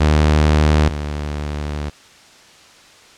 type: tone pair in turn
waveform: sawtooth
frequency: 76 / 74.01 Hz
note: D#2 / D2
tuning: -40 / +14 cents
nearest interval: unison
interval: 46 cents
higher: first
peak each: -7 / -18 dBFS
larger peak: first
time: 0-0.89 / 0.89-1.9 s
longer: second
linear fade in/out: 10 ms
effects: white hiss -45 dBFS RMS until 3.17 s + low-pass 6000 Hz 12 dB/octave